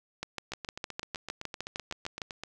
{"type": "two click trains", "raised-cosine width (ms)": 0.2, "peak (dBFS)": [-21, -17], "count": [16, 14], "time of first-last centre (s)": [[0.52, 2.436], [0.23, 2.218]], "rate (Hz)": [7.83, 6.54], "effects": []}